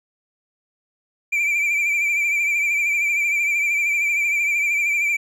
triangle tone with vibrato, 2343 Hz, D7, 5 cents flat, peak -16 dBFS, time 1.32-5.17 s, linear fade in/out 10 ms, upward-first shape triangle, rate 13 Hz, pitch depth 59 cents each way, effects none

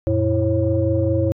sine tone cluster, 89 / 113.9 / 329.5 / 542 Hz, F2 / A#2 / E4 / C#5, +33 / -40 / -1 / -39 cents, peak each -21 dBFS, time 0.07-1.32 s, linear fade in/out 0 ms, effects tanh soft clip ceiling -6 dBFS

